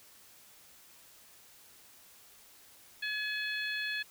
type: harmonic tone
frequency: 850 Hz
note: G#5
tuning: 40 cents sharp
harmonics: 2 / 3 / 4 / 5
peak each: -35 / -39 / -41 / -43 dBFS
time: 3.02-4.03 s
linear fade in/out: 10 ms
effects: white hiss -58 dBFS RMS until 4.1 s